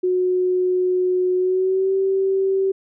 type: tone with pitch glide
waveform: sine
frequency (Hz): 365.5 to 385.7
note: F#4 to G4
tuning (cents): -21 to -28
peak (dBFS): -16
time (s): 0.03-2.72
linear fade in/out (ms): 10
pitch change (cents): +93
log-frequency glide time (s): 1.36-1.94
effects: none